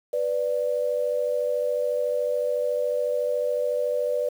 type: tone pair together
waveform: sine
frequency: 493.9 / 587.8 Hz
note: B4 / D5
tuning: 0 / +1 cents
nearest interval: minor third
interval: 301 cents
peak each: -25 dBFS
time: 0.13-4.29 s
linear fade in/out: 5 ms
effects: 8-bit